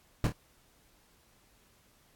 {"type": "noise with echo", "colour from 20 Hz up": "brown", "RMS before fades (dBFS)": -25, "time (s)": [0.24, 0.27], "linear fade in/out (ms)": 2, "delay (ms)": 26, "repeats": 2, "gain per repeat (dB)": -7, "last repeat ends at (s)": 0.322, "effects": ["pink hiss -65 dBFS RMS until 2.15 s", "AAC 64 kbps"]}